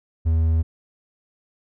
triangle tone, 80.9 Hz, E2, 32 cents flat, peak -14 dBFS, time 0.25-0.63 s, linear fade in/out 20 ms, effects none

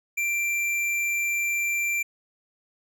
sine tone with tanh clipping, 2358 Hz, D7, 6 cents sharp, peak -25 dBFS, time 0.17-2.03 s, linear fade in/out 10 ms, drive 15 dB, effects none

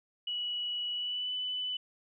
sine tone with pitch glide, 2933 to 2996 Hz, F#7 to F#7, -16 to +21 cents, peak -32 dBFS, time 0.27-1.77 s, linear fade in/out 5 ms, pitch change +37 cents, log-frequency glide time 0.92-1.33 s, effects none

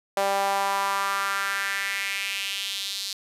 sawtooth tone with high-pass filter sweep, 197.3 Hz, G3, 11 cents sharp, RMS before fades -27 dBFS, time 0.17-3.13 s, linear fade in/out 2 ms, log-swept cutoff 640 to 4300 Hz, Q 3.1, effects resampled to 32000 Hz

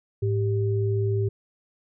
sine tone pair together, 106.81 / 392 Hz, G#2 / G4, +49 / 0 cents, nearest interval octave + major seventh, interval 2251 cents, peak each -22 / -27 dBFS, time 0.22-1.29 s, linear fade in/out 10 ms, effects none

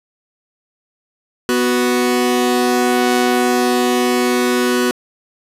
sawtooth tone pair together, 246.9 / 370.2 Hz, B3 / F#4, 0 / +1 cents, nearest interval perfect fifth, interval 701 cents, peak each -12 dBFS, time 1.49-4.91 s, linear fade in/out 0 ms, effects resampled to 32000 Hz + 8-bit

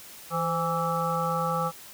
harmonic tone with a mistuned harmonic, 164.81 Hz, E3, in tune, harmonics 1 / 3 / 5 / 7 / 8, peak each -31 / -31 / -31 / -31 / -31 dBFS, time 0.3-1.72 s, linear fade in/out 50 ms, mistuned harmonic 3, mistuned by +70 cents, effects white hiss -46 dBFS RMS until 1.93 s

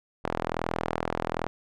sawtooth tone with band-pass filter, 41.2 Hz, E1, in tune, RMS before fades -31 dBFS, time 0.24-1.47 s, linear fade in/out 0 ms, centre 810 Hz, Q 0.83, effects none

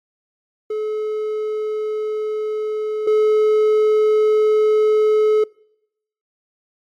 triangle tone pair in turn, 429.1 / 429.1 Hz, A4 / A4, -43 / -43 cents, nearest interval unison, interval 0 cents, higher neither, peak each -18 / -10 dBFS, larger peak second, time 0.7-3.07 / 3.07-5.44 s, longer neither, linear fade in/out 5 ms, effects noise-tail reverb RT60 0.8 s tail -25 dB re dry + MP3 64 kbps

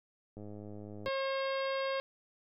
click train, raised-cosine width 2 ms, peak -34 dBFS, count 75, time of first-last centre 0.37-1.082 s, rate 104 Hz
harmonic tone, 539 Hz, C#5, 49 cents flat, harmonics 1 / 2 / 3 / 4 / 5 / 6 / 7 / 8 / 9, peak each -33 / -39 / -43 / -45 / -47 / -49 / -50 / -51 / -52 dBFS, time 1.06-2 s, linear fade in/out 0 ms
effects none

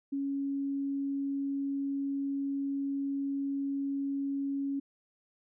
sine tone, 277.4 Hz, C#4, 1 cent sharp, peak -30 dBFS, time 0.12-4.8 s, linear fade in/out 10 ms, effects none

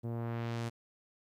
sawtooth tone with low-pass filter sweep, 116.54 Hz, A#2, in tune, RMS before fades -37 dBFS, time 0.03-0.7 s, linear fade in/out 20 ms, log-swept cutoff 450 to 11000 Hz, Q 0.79, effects 12-bit

